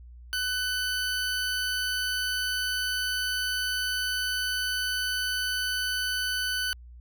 20% pulse tone, 1500 Hz, F#6, 23 cents sharp, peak -22 dBFS, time 0.33-6.73 s, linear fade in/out 0 ms, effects added 60 Hz sine -44 dBFS peak until 7 s

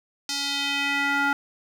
square tone with band-pass filter sweep, 281.6 Hz, C#4, 27 cents sharp, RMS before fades -25 dBFS, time 0.29-1.33 s, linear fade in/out 2 ms, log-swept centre 5200 to 1300 Hz, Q 2.1, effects 8-bit

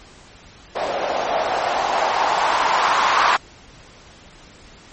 violet noise with low-pass filter sweep, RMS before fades -19 dBFS, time 0.75-3.37 s, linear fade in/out 10 ms, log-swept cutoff 590 to 1100 Hz, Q 3.1, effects pink hiss -45 dBFS RMS until 4.92 s + MP3 32 kbps

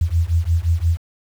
sine beating tone pair, 80.9 / 86.6 Hz, E2 / F2, -32 / -14 cents, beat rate 5.7 Hz, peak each -18 dBFS, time 0.01-0.98 s, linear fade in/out 5 ms, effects 7-bit

